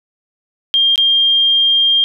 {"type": "tone with dropouts", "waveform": "sine", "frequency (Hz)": 3205, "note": "G7", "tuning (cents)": 38, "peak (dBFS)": -9, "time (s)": [0.74, 2.04], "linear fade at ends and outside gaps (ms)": 0, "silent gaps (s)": [0.958, 0.978], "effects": []}